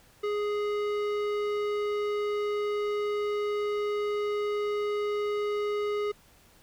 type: tone with tanh clipping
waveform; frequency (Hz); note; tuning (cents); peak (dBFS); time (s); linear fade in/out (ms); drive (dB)
sine; 415.3; G#4; 0; -29; 0.23-6.12; 10; 16
effects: pink hiss -59 dBFS RMS until 6.62 s